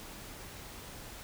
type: silence
effects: pink hiss -47 dBFS RMS until 1.23 s